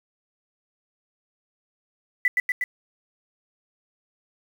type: tone with echo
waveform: sine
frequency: 1988 Hz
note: B6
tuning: 11 cents sharp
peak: -16 dBFS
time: 2.25-2.28 s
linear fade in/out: 2 ms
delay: 120 ms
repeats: 3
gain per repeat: -2 dB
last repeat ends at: 2.64 s
effects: 7-bit